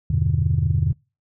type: chord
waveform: sine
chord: E minor seventh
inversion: none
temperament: just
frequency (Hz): 82.41 / 98.89 / 123.61 / 148.33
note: E2 / G2 / B2 / D3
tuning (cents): 0 / +16 / +2 / +18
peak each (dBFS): -22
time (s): 0.1-0.93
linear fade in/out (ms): 5
effects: noise-tail reverb RT60 0.3 s tail -26 dB re dry + tanh soft clip ceiling -8 dBFS